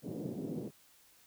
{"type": "band-pass noise", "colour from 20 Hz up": "pink", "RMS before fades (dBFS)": -40, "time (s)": [0.02, 0.71], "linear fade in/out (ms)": 50, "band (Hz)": [150, 450], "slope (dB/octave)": 24, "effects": ["white hiss -64 dBFS RMS until 1.26 s"]}